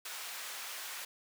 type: high-pass noise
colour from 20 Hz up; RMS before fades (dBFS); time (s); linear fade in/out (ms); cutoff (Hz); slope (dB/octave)
pink; -43; 0.05-1.05; 5; 1200; 12
effects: none